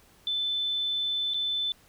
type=tone with dropouts; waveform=sine; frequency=3520 Hz; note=A7; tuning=in tune; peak=-26 dBFS; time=0.27-1.72 s; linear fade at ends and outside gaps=1 ms; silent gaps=1.337-1.343 s; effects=pink hiss -59 dBFS RMS until 1.88 s